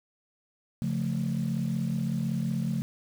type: chord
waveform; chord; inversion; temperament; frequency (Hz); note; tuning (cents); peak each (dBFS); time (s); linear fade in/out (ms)
sine; Db augmented; none; equal; 138.59 / 174.61 / 220; Db3 / F3 / A3; 0 / 0 / 0; -30; 0.82-2.82; 0
effects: tanh soft clip ceiling -20 dBFS + 8-bit